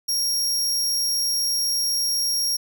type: tone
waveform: sawtooth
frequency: 5588 Hz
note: F8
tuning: in tune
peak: -18 dBFS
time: 0.08-2.57 s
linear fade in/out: 10 ms
effects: none